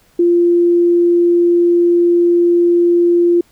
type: tone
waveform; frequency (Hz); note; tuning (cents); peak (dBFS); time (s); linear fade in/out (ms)
sine; 346.3; F4; -15; -8; 0.19-3.41; 5
effects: pink hiss -53 dBFS RMS until 3.51 s